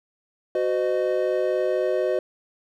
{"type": "tone cluster", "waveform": "triangle", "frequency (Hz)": [370.6, 511, 615], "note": ["F#4", "C5", "D#5"], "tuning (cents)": [3, -41, -20], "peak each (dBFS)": -23, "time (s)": [0.55, 2.19], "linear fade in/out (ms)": 2, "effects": []}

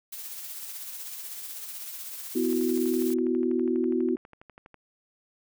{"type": "noise with tremolo", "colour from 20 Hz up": "blue", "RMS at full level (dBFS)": -37, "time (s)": [0.12, 3.14], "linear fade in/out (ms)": 5, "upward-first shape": "triangle", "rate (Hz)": 16, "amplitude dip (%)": 40}
{"type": "chord", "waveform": "sine", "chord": "B suspended fourth", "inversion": "none", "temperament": "equal with one note detuned", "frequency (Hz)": [250.1, 329.6, 370], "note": ["B3", "E4", "F#4"], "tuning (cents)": [22, 0, 0], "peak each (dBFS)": [-27, -28, -27], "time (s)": [2.35, 4.16], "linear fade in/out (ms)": 10}
{"type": "click train", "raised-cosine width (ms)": 0.5, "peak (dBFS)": -33, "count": 28, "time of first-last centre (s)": [2.53, 4.743], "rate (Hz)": 12.2}
{"effects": []}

